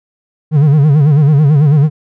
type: tone with vibrato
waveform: triangle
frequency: 146.83 Hz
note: D3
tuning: in tune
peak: -3 dBFS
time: 0.51-1.9 s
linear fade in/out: 50 ms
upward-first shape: sine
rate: 9.1 Hz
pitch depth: 120 cents each way
effects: none